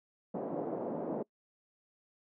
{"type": "band-pass noise", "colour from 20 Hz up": "white", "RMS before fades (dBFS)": -37, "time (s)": [0.34, 1.23], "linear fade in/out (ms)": 10, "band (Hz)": [180, 630], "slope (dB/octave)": 24, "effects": ["noise-tail reverb RT60 0.1 s tail -24 dB re dry"]}